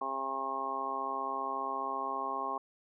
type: harmonic tone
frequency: 134.8 Hz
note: C#3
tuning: 48 cents flat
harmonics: 2 / 3 / 4 / 5 / 6 / 7 / 8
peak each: -47 / -44 / -47 / -43 / -39 / -43 / -35 dBFS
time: 0.01-2.58 s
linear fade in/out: 5 ms
effects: none